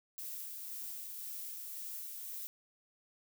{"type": "noise with tremolo", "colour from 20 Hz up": "violet", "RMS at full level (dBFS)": -43, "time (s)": [0.18, 2.47], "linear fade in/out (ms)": 0, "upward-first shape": "sine", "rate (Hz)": 1.9, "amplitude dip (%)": 25, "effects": []}